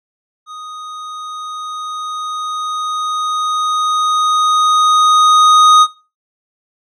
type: tone with level ramp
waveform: square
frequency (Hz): 1244.5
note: D#6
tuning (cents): 0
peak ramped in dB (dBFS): -29 to -5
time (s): 0.46-5.87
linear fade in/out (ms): 50
effects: noise-tail reverb RT60 0.3 s tail -18 dB re dry + low-pass 6000 Hz 12 dB/octave